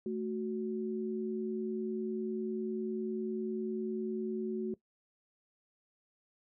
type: tone pair together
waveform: sine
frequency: 220 / 370 Hz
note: A3 / F#4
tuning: 0 / 0 cents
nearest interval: major sixth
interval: 900 cents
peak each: -36 / -35 dBFS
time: 0.06-4.74 s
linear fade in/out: 2 ms
effects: noise-tail reverb RT60 0.1 s tail -19 dB re dry